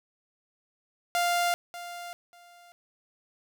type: tone with echo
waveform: sawtooth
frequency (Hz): 698.5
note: F5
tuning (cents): 0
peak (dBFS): -20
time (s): 1.15-1.54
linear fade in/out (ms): 0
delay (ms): 590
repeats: 2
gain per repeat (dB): -14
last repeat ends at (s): 2.72
effects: none